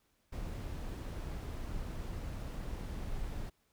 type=noise; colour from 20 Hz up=brown; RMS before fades=-40 dBFS; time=0.32-3.5 s; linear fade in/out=10 ms; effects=pink hiss -75 dBFS RMS until 3.72 s